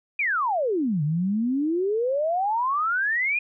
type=exponential two-way sweep; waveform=sine; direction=down then up; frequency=2489 to 143.4 to 2489 Hz; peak=-21 dBFS; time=0.19-3.39 s; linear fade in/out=5 ms; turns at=1.03 s; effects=none